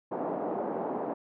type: band-pass noise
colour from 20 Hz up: white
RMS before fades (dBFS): -33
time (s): 0.11-1.14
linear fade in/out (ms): 10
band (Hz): 210 to 780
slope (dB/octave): 24
effects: none